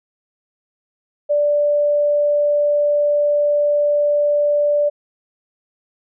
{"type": "tone", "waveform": "sine", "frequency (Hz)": 586, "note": "D5", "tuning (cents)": -4, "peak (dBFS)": -13, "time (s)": [1.29, 4.9], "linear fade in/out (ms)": 20, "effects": []}